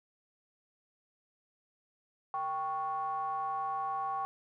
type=ring-modulated tone; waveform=triangle; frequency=163.5 Hz; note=E3; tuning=14 cents flat; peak=-27 dBFS; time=2.34-4.25 s; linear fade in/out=0 ms; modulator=946 Hz; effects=none